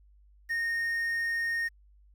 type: tone with quantisation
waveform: triangle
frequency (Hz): 1847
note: A#6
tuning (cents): -16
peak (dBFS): -26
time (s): 0.49-1.69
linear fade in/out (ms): 20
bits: 9
effects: added 50 Hz sine -56 dBFS peak until 2.14 s